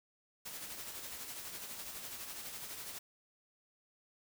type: noise with tremolo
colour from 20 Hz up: white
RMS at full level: -44 dBFS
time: 0.45-2.99 s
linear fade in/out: 10 ms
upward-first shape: sine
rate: 12 Hz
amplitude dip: 40%
effects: none